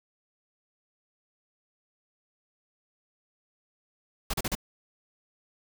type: noise bursts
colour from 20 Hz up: pink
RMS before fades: -29 dBFS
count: 4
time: 4.3-4.552 s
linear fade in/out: 5 ms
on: 36 ms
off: 36 ms
effects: none